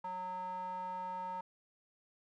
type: tone with band-pass filter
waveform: square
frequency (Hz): 183.5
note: F#3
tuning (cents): -14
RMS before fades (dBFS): -41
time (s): 0.04-1.41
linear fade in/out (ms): 5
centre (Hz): 950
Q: 6.6
effects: none